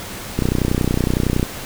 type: click train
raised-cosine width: 3 ms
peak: -4 dBFS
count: 33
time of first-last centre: 0.39-1.429 s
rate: 30.8 Hz
effects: pink hiss -31 dBFS RMS until 1.65 s